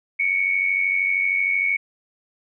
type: tone pair together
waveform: sine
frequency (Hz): 2217 / 2310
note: C#7 / D7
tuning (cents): 0 / -29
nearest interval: minor second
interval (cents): 71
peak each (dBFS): -19 / -25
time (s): 0.19-1.77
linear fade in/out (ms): 10
effects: none